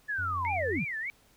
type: linear sweep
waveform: sine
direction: down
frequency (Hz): 1749 to 108.8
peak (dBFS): -29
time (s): 0.08-0.85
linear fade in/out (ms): 20
type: tone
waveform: triangle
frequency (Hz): 90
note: F#2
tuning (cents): -47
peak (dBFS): -34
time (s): 0.18-0.8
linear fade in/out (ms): 10
type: tone with vibrato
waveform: sine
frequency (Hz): 2044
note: C7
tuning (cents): -41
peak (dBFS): -32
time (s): 0.45-1.1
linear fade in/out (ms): 0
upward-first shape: sine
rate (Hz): 3.3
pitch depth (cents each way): 280
effects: pink hiss -63 dBFS RMS until 1.36 s